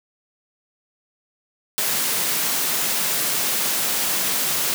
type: high-pass noise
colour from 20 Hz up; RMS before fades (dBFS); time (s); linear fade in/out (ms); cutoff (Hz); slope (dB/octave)
white; -22; 1.78-4.74; 0; 120; 96
effects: none